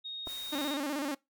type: tone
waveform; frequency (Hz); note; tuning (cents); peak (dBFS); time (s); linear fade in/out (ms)
sine; 3729; A#7; 0; -37; 0.04-0.78; 20
type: noise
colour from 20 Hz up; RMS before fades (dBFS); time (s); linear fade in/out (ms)
white; -47; 0.25-0.75; 50
type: clicks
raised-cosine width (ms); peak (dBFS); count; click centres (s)
1; -29; 2; 0.271 / 0.274
type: tone with vibrato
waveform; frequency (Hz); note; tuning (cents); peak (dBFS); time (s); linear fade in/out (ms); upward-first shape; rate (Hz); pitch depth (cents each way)
sawtooth; 286.7; D4; -42; -28; 0.52-1.15; 10; square; 16; 85
effects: noise-tail reverb RT60 0.2 s tail -23 dB re dry